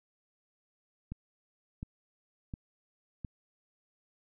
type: click train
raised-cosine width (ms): 5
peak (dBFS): -26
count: 4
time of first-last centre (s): 1.12-3.248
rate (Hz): 1.41
effects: none